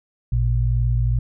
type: tone pair together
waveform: sine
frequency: 55.78 / 118.2 Hz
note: A1 / A#2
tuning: +24 / +24 cents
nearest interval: octave + minor second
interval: 1300 cents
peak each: -19 dBFS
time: 0.32-1.19 s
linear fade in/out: 5 ms
effects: none